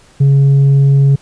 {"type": "tone with tanh clipping", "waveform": "sine", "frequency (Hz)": 138.59, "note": "C#3", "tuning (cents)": 0, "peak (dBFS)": -6, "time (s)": [0.2, 1.16], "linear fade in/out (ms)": 10, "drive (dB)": 2, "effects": ["pink hiss -46 dBFS RMS until 1.21 s", "resampled to 22050 Hz"]}